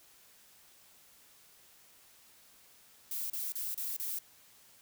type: noise bursts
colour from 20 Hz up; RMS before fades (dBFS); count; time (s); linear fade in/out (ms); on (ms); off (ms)
violet; -37; 5; 3.11-4.188; 2; 190; 32
effects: white hiss -61 dBFS RMS until 4.81 s